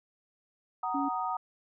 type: chord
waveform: sine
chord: D# minor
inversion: first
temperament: just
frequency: 746.7 / 933.4 / 1244.5 Hz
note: F#5 / A#5 / D#6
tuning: +16 / +2 / 0 cents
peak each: -34 dBFS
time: 0.83-1.37 s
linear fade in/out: 5 ms
type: tone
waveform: sine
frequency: 280 Hz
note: C#4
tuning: 18 cents sharp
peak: -30 dBFS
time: 0.94-1.09 s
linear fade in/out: 10 ms
effects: none